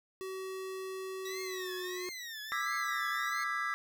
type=tone with pitch glide; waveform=square; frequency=379 to 363.1 Hz; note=F#4 to F#4; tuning=+42 to -33 cents; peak=-39 dBFS; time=0.21-2.09 s; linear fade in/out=0 ms; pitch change=-75 cents; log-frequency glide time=1.31-1.88 s
type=tone with vibrato; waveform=20% pulse; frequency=1900 Hz; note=A#6; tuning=33 cents sharp; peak=-36 dBFS; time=1.25-3.44 s; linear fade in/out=5 ms; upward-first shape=triangle; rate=1.5 Hz; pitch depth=210 cents each way
type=chord; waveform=triangle; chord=E dominant seventh; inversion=third; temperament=just; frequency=1186.7 / 1318.5 / 1648.1 / 1977.8 Hz; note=D6 / E6 / G#6 / B6; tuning=+18 / 0 / -14 / +2 cents; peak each=-36 dBFS; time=2.52-3.74 s; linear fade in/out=0 ms
effects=none